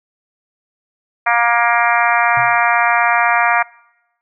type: harmonic tone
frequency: 235.9 Hz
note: A#3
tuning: 21 cents sharp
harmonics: 3 / 4 / 5 / 6 / 7 / 8 / 9 / 10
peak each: -17 / -18 / -19 / -20 / -20 / -21 / -22 / -22 dBFS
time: 1.26-3.63 s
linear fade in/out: 10 ms
type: tone with exponential decay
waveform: sine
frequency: 127 Hz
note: B2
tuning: 49 cents sharp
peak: -24 dBFS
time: 2.37-2.66 s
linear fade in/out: 2 ms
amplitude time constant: 63 ms
effects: noise-tail reverb RT60 0.9 s tail -24 dB re dry